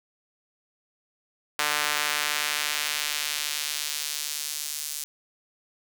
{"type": "tone with high-pass filter sweep", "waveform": "sawtooth", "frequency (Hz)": 148.7, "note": "D3", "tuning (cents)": 22, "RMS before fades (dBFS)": -29, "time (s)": [1.59, 5.04], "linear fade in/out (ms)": 0, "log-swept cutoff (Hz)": [1300, 6600], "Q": 0.82, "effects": []}